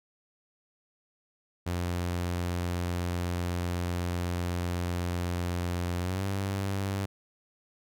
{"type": "tone with pitch glide", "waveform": "sawtooth", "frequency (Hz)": [88, 97.64], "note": ["F2", "G2"], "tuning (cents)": [14, -6], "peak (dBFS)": -25, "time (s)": [1.66, 7.06], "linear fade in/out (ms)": 10, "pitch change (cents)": 180, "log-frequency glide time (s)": [5.99, 6.25], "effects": []}